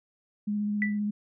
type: tone with vibrato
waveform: sine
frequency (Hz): 207.7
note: G#3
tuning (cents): 0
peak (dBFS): -26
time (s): 0.47-1.11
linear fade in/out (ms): 10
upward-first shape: square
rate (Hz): 15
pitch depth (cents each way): 11
type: tone with exponential decay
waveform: sine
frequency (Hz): 1975.5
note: B6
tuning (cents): 0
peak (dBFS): -22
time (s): 0.82-0.99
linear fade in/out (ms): 1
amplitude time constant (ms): 36
effects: none